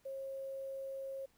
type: tone with quantisation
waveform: sine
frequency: 540 Hz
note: C#5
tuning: 45 cents flat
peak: -40 dBFS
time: 0.05-1.26 s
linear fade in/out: 10 ms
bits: 11
effects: pink hiss -72 dBFS RMS until 1.37 s